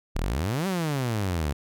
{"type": "exponential two-way sweep", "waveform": "sawtooth", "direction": "up then down", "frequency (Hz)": [32.85, 198, 68.9], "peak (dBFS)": -21, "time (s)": [0.15, 1.53], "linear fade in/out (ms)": 10, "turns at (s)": 0.67, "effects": []}